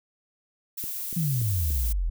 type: noise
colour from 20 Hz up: violet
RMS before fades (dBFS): -33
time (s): 0.77-1.93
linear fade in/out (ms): 10
type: click train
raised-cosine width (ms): 3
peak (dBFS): -28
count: 4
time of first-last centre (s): 0.84-1.705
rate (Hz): 3.47
type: exponential sweep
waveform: sine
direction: down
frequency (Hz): 175.8 to 38.68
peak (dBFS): -23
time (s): 1.16-2.1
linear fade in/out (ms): 10
effects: none